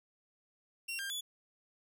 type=tone with pitch steps; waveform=sawtooth; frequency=2744 / 1596 / 3433 Hz; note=F7 / G6 / A7; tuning=-31 / +31 / -43 cents; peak=-34 dBFS; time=0.88-1.21 s; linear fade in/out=10 ms; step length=110 ms; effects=none